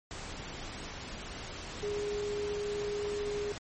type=tone in noise; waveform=sine; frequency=412.3 Hz; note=G#4; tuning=13 cents flat; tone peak=-32 dBFS; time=1.83-3.52 s; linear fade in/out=0 ms; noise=pink; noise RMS=-42 dBFS; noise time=0.11-3.58 s; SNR=+7 dB; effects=MP3 32 kbps